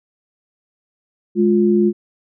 sine tone pair together, 209.2 / 351.8 Hz, G#3 / F4, +13 / +13 cents, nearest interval major sixth, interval 900 cents, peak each -14 dBFS, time 1.35-1.93 s, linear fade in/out 50 ms, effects none

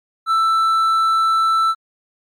triangle tone with hard clipping, 1326 Hz, E6, 10 cents sharp, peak -14 dBFS, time 0.26-1.75 s, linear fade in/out 50 ms, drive 7 dB, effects MP3 96 kbps

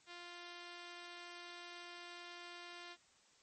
5% pulse tone, 349.2 Hz, F4, in tune, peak -38 dBFS, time 0.06-2.97 s, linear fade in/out 50 ms, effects white hiss -69 dBFS RMS until 3.42 s + MP3 32 kbps

